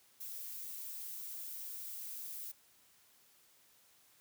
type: noise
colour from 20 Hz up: violet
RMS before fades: -45 dBFS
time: 0.2-2.52 s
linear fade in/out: 10 ms
effects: white hiss -67 dBFS RMS until 4.2 s + high-pass 60 Hz 12 dB/octave